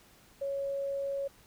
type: tone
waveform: sine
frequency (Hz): 554.4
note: C#5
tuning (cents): 0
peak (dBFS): -31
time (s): 0.41-1.28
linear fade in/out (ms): 10
effects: pink hiss -60 dBFS RMS until 1.46 s